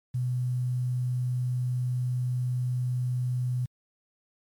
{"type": "tone with quantisation", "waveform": "sine", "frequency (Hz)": 125, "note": "B2", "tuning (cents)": 21, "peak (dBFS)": -25, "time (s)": [0.14, 3.66], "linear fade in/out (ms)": 10, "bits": 9, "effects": ["MP3 96 kbps"]}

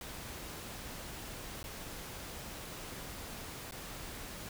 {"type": "noise with dropouts", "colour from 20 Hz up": "pink", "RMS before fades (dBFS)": -45, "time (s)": [0.01, 4.49], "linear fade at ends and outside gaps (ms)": 2, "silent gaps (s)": [[1.63, 1.64], [3.711, 3.721]], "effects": []}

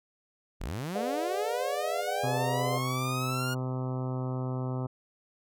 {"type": "linear sweep", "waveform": "sawtooth", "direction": "up", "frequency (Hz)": [30.89, 1434], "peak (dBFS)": -29, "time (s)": [0.6, 3.55], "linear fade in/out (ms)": 20}
{"type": "chord", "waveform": "sine", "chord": "G# diminished seventh", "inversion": "none", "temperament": "just", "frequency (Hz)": [415.3, 498.4, 598, 717.6], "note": ["G#4", "B4", "D5", "F5"], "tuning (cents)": [0, 16, 31, 47], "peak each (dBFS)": [-38, -38, -34, -34], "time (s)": [0.95, 2.78], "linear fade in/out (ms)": 2}
{"type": "harmonic tone", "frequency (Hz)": 128.5, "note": "C3", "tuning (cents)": -31, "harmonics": [1, 2, 3, 4, 5, 6, 7, 8, 9, 10], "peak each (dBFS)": [-31, -37, -41, -43, -45, -47, -48, -49, -50, -51], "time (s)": [2.23, 4.87], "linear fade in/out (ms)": 10}
{"effects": []}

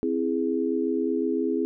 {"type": "chord", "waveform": "sine", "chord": "C augmented", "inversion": "none", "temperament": "equal", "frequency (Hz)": [261.6, 329.6, 415.3], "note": ["C4", "E4", "G#4"], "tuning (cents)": [0, 0, 0], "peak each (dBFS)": -27, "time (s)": [0.03, 1.65], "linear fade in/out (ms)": 0, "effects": []}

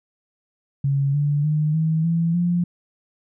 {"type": "tone with pitch steps", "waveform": "sine", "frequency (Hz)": [139, 145.49, 152.28, 159.39, 166.83, 174.62], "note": ["C#3", "D3", "D#3", "D#3", "E3", "F3"], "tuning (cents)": [5, -16, -37, 42, 21, 0], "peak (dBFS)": -17, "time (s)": [0.84, 2.64], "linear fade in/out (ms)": 5, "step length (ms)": 300, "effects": []}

